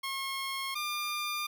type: tone pair in turn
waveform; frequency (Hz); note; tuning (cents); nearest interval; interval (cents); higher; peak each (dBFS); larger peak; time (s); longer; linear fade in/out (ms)
15% pulse; 1080 / 1199.5; C#6 / D6; -45 / +36; major second; 181; second; -27 / -26; second; 0.03-0.75 / 0.75-1.47; neither; 10
effects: none